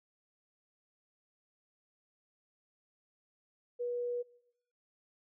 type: tone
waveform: sine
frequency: 484.8 Hz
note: B4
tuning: 32 cents flat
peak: -33 dBFS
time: 3.79-4.23 s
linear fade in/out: 20 ms
effects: noise-tail reverb RT60 0.8 s tail -22 dB re dry